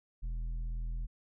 sine tone with tanh clipping, 41.19 Hz, E1, 1 cent flat, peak -35 dBFS, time 0.22-1.07 s, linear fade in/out 20 ms, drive 7 dB, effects none

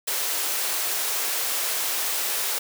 white high-pass noise, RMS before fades -26 dBFS, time 0.07-2.59 s, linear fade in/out 10 ms, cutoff 360 Hz, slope 24 dB/octave, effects none

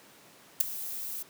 violet noise with ADSR envelope, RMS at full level -18 dBFS, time 0.6-1.23 s, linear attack 9 ms, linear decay 6 ms, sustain -19 dB, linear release 9 ms, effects pink hiss -55 dBFS RMS until 1.29 s + high-pass 200 Hz 12 dB/octave

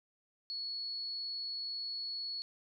sine tone, 4381 Hz, C#8, 21 cents flat, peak -37 dBFS, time 0.5-2.42 s, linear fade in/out 0 ms, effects none

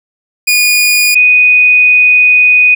sawtooth / sine tone pair in turn, 2450 / 2486 Hz, D#7 / D#7, -27 / -2 cents, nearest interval unison, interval 25 cents, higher second, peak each -3 dBFS, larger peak neither, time 0.47-1.15 / 1.15-2.75 s, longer second, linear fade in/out 10 ms, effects none

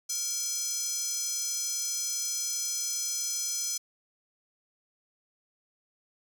square tone with high-pass filter, 466.2 Hz, A#4, in tune, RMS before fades -32 dBFS, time 0.09-3.78 s, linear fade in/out 10 ms, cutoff 6000 Hz, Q 4.2, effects none

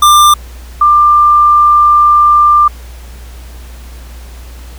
square / sine tone pair in turn, 1190 / 1190 Hz, D6 / D6, +22 / +22 cents, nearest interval unison, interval 0 cents, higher neither, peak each -3 dBFS, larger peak neither, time 0.02-0.34 / 0.81-2.68 s, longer second, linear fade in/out 5 ms, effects added 60 Hz sine -27 dBFS peak until 4.78 s + pink hiss -38 dBFS RMS until 4.78 s

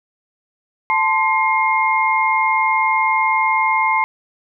sine tone cluster, 880 / 1040 / 2132 Hz, A5 / C6 / C7, 0 / -11 / +32 cents, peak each -18 dBFS, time 0.9-4.04 s, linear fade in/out 0 ms, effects none

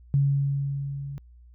sine tone with level ramp, 139.7 Hz, C#3, 14 cents sharp, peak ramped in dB -17 to -33 dBFS, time 0.14-1.18 s, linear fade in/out 0 ms, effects added 60 Hz sine -48 dBFS peak until 1.54 s

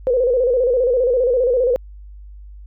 sine tone with vibrato, 497.7 Hz, B4, 13 cents sharp, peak -13 dBFS, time 0.07-1.76 s, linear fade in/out 0 ms, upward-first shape square, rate 15 Hz, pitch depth 76 cents each way, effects added 50 Hz sine -35 dBFS peak until 2.66 s

